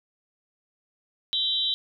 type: tone cluster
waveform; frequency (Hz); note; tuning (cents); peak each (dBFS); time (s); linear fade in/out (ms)
sine; 3145 / 3517 / 3880; G7 / A7 / B7; +5 / -1 / -31; -29 / -30 / -25; 1.33-1.74; 0
effects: none